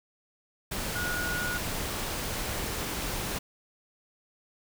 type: tone in noise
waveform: sine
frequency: 1446 Hz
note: F#6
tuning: 40 cents flat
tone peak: -31 dBFS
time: 0.95-1.58 s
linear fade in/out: 10 ms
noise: pink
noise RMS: -33 dBFS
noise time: 0.71-3.39 s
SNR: -1 dB
effects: none